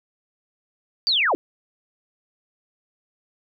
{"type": "linear sweep", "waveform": "sine", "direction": "down", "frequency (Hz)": [4755, 261.6], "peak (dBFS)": -17, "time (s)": [1.07, 1.35], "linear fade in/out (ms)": 0, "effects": []}